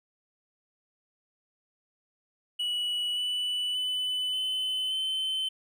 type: tone with pitch steps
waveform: triangle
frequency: 2938 / 2970 / 3003 / 3036 / 3070 Hz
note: F#7 / F#7 / F#7 / F#7 / G7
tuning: -13 / +6 / +25 / +44 / -37 cents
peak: -26 dBFS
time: 2.59-5.49 s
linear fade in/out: 10 ms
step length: 580 ms
effects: none